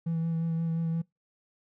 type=tone with vibrato; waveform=triangle; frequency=164.81 Hz; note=E3; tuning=in tune; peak=-24 dBFS; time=0.06-1.02 s; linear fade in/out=10 ms; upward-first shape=sine; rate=5.7 Hz; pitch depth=17 cents each way; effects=noise-tail reverb RT60 0.2 s tail -26 dB re dry + tanh soft clip ceiling -21 dBFS